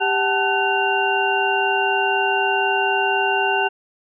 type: tone cluster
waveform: sine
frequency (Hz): 394.9 / 753 / 877 / 1506 / 2780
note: G4 / F#5 / A5 / F#6 / F7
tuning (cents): +13 / +30 / -6 / +30 / -9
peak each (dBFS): -23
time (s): 0-3.69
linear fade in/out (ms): 20
effects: none